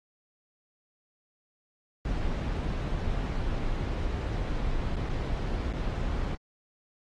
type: noise with dropouts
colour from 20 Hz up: brown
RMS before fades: -30 dBFS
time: 2.05-6.35 s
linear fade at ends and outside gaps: 1 ms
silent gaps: 4.959-4.966 / 5.09-5.094 / 5.729-5.735 s
effects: low-pass 5000 Hz 12 dB/octave + AAC 32 kbps